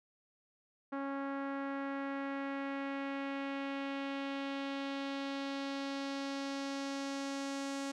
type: tone with low-pass filter sweep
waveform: sawtooth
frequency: 275.8 Hz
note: C#4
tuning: 9 cents flat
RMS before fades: -39 dBFS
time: 0.92-7.92 s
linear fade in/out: 10 ms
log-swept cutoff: 1400 to 7300 Hz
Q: 1.6
effects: none